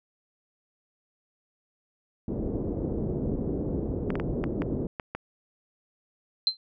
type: low-pass noise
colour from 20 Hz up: white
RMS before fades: -30 dBFS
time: 2.28-4.87 s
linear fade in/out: 2 ms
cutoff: 410 Hz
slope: 24 dB/octave
type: clicks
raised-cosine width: 0.5 ms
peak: -17 dBFS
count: 7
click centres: 4.104 / 4.155 / 4.199 / 4.44 / 4.62 / 4.998 / 5.15 s
type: tone with exponential decay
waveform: sine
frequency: 4108 Hz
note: C8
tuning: 33 cents flat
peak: -16 dBFS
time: 6.47-6.57 s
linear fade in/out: 1 ms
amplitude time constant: 21 ms
effects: none